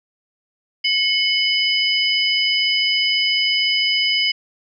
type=tone cluster; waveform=sine; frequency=2178 / 2994 / 4997 Hz; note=C#7 / F#7 / D#8; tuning=-31 / +20 / +7 cents; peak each=-20 dBFS; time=0.84-4.32 s; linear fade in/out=10 ms; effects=none